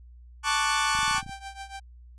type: chord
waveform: sawtooth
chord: D major seventh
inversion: second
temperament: equal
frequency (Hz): 880 / 1108.7 / 1174.7 / 1480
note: A5 / C#6 / D6 / F#6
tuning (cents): 0 / 0 / 0 / 0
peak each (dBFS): -25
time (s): 0.43-1.22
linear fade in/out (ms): 50
type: clicks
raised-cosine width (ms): 5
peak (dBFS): -29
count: 10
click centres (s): 0.951 / 0.989 / 1.031 / 1.08 / 1.111 / 1.148 / 1.182 / 1.229 / 1.264 / 1.294
type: tone with tremolo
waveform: sawtooth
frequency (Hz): 784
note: G5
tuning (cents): 0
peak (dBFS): -31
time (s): 1.15-1.8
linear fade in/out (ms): 10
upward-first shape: triangle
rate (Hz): 7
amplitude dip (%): 90
effects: added 60 Hz sine -46 dBFS peak until 2.18 s + resampled to 22050 Hz